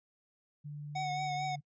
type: tone with pitch glide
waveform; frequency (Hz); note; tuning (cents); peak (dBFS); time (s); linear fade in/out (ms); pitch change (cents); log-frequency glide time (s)
sine; 147.1 to 145.07; D3 to D3; +3 to -21; -40; 0.64-1.61; 20; -24; 1.13-1.45
type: tone with vibrato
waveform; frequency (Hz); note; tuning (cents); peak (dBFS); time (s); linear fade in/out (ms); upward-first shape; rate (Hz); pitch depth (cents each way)
square; 740; F#5; 0; -34; 0.95-1.56; 10; triangle; 4.5; 37
effects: noise-tail reverb RT60 0.1 s tail -25 dB re dry + resampled to 16000 Hz